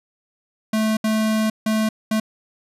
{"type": "tone bursts at uneven times", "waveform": "square", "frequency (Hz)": 218, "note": "A3", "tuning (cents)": -16, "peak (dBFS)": -18, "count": 4, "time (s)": [[0.73, 0.97], [1.04, 1.5], [1.66, 1.89], [2.11, 2.2]], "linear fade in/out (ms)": 5, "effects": ["resampled to 32000 Hz"]}